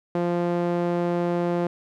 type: tone with band-pass filter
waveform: sawtooth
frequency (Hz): 173.8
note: F3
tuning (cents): -8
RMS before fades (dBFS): -24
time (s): 0.15-1.67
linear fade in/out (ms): 2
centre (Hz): 460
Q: 1
effects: none